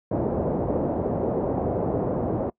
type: low-pass noise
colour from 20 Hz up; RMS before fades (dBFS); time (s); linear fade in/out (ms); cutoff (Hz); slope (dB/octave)
white; -25; 0.11-2.5; 5; 630; 24
effects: noise-tail reverb RT60 0.1 s tail -23 dB re dry + high-pass 60 Hz 12 dB/octave